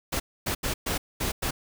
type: noise bursts at uneven times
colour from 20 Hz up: pink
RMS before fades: -28 dBFS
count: 6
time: 0.12-0.2 / 0.46-0.55 / 0.63-0.74 / 0.86-0.98 / 1.2-1.32 / 1.42-1.51 s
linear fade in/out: 10 ms
effects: none